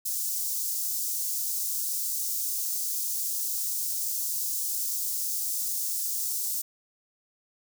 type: high-pass noise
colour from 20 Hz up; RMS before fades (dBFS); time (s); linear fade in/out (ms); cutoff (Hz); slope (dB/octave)
white; -30; 0.05-6.62; 10; 5500; 24
effects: none